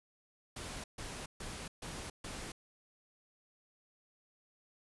pink noise bursts, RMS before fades -44 dBFS, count 5, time 0.56-2.52 s, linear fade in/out 5 ms, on 280 ms, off 140 ms, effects resampled to 24000 Hz

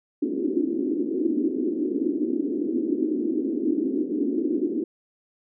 white band-pass noise, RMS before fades -25 dBFS, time 0.22-4.84 s, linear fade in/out 5 ms, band 260 to 350 Hz, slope 48 dB/octave, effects none

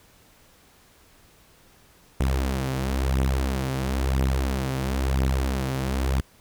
sawtooth beating tone pair, 65.41 / 66.4 Hz, C2 / C2, 0 / +26 cents, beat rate 0.99 Hz, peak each -23 / -20 dBFS, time 2.2-6.21 s, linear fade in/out 5 ms, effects pink hiss -56 dBFS RMS until 6.4 s

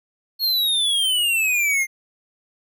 square exponential sweep, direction down, 4333 to 2093 Hz, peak -18 dBFS, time 0.39-1.87 s, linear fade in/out 50 ms, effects none

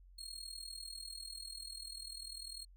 30% pulse tone with amplitude modulation, 4273 Hz, C8, 36 cents sharp, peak -39 dBFS, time 0.18-2.65 s, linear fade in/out 10 ms, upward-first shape sine, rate 40.2 Hz, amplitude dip 80%, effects added 45 Hz sine -57 dBFS peak until 2.76 s

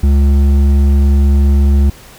sine tone with hard clipping, 70 Hz, C#2, 18 cents sharp, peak -8 dBFS, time 0.03-1.9 s, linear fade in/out 5 ms, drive 8 dB, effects pink hiss -38 dBFS RMS until 2.18 s

